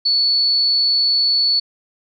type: tone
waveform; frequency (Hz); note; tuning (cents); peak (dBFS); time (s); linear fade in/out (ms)
sine; 4435; C#8; 0; -13; 0.05-1.6; 10
effects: none